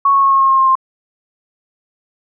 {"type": "tone with pitch steps", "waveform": "sine", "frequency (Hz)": [1108, 1100.3, 1092.7, 1085.2, 1077.7, 1070.3, 1062.9, 1055.5], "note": ["C#6", "C#6", "C#6", "C#6", "C#6", "C6", "C6", "C6"], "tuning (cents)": [-1, -13, -25, -37, -49, 39, 27, 15], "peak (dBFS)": -8, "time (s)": [0.05, 0.754], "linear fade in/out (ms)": 5, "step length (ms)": 88, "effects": []}